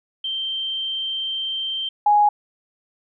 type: tone pair in turn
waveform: sine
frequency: 3136 / 830.6 Hz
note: G7 / G#5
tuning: 0 / 0 cents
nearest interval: octave + major seventh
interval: 2300 cents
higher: first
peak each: -23 / -12 dBFS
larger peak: second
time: 0.24-1.89 / 2.06-2.29 s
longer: first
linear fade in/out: 5 ms
effects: none